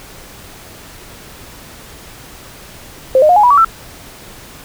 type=tone with pitch steps; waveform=sine; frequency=523.3 / 611.6 / 714.8 / 835.5 / 976.5 / 1141.3 / 1334 Hz; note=C5 / D#5 / F5 / G#5 / B5 / D6 / E6; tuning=0 / -30 / +40 / +10 / -20 / -50 / +20 cents; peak=-5 dBFS; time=3.15-3.647 s; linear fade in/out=2 ms; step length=71 ms; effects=pink hiss -36 dBFS RMS until 4.64 s